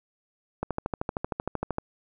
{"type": "click train", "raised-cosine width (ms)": 1, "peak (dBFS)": -14, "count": 16, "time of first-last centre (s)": [0.63, 1.784], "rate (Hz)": 13, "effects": []}